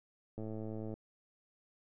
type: click train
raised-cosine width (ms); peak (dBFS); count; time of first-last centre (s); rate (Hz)
2; -30; 62; 0.38-0.94; 109
effects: none